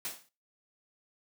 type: noise with exponential decay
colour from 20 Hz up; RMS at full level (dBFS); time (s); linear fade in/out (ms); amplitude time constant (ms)
white; -33; 0.05-0.29; 1; 52
effects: noise-tail reverb RT60 0.3 s tail -18 dB re dry + high-pass 150 Hz 12 dB/octave